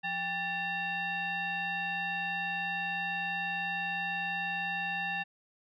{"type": "tone with frequency modulation", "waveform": "sine", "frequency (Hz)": 1764, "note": "A6", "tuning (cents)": 4, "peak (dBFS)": -31, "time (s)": [0.03, 5.24], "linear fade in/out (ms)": 20, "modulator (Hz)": 969, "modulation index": 1.3, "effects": []}